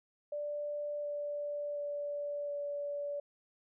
sine tone with pitch steps, 587.3 / 583.6 / 579.9 / 576.2 Hz, D5 / D5 / D5 / D5, 0 / -11 / -22 / -33 cents, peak -35 dBFS, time 0.32-3.2 s, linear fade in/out 5 ms, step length 720 ms, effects none

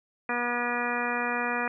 harmonic tone, 241.7 Hz, B3, 37 cents flat, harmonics 1 / 2 / 3 / 4 / 5 / 6 / 7 / 8 / 10, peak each -35 / -35 / -35 / -35 / -35 / -35 / -35 / -35 / -35 dBFS, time 0.29-1.68 s, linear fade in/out 2 ms, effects none

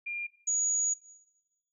sine tone pair in turn, 2400 / 6788 Hz, D7 / G#8, +37 / +37 cents, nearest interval octave + tritone, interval 1800 cents, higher second, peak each -33 / -26 dBFS, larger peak second, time 0.06-0.27 / 0.47-0.94 s, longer second, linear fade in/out 10 ms, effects noise-tail reverb RT60 1.0 s tail -17 dB re dry

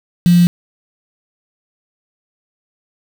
sine tone with quantisation, 174.61 Hz, F3, in tune, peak -6 dBFS, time 0.26-0.47 s, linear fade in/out 0 ms, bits 4, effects none

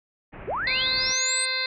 pink low-pass noise, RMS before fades -41 dBFS, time 0.32-1.14 s, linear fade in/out 20 ms, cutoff 2500 Hz, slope 48 dB/octave
sine linear sweep, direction up, 296.5 to 8670 Hz, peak -25 dBFS, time 0.47-1.46 s, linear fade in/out 20 ms
harmonic tone, 518 Hz, C5, 17 cents flat, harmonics 1 / 2 / 3 / 4 / 5 / 7 / 8 / 9, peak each -39 / -38 / -33 / -29 / -37 / -34 / -28 / -37 dBFS, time 0.67-1.66 s, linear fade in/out 2 ms
effects none

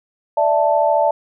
sine chord, D suspended second, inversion none, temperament just, 587.3 / 660.7 / 881 Hz, D5 / E5 / A5, 0 / +4 / +2 cents, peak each -17 dBFS, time 0.37-1.11 s, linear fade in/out 5 ms, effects none

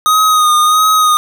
square tone with vibrato, 1244.5 Hz, D#6, in tune, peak -8 dBFS, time 0.06-1.17 s, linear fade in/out 0 ms, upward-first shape sine, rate 1.5 Hz, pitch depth 33 cents each way, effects none

